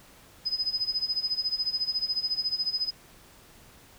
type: tone with tremolo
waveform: sine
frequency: 5030 Hz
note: D#8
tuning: 18 cents sharp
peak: -23 dBFS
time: 0.45-2.91 s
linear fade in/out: 20 ms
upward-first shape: sine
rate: 14 Hz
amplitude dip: 85%
effects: pink hiss -54 dBFS RMS until 3.98 s